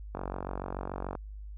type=click train; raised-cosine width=1 ms; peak=-21 dBFS; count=48; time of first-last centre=0.15-1.152 s; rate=46.9 Hz; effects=added 51 Hz sine -40 dBFS peak until 1.57 s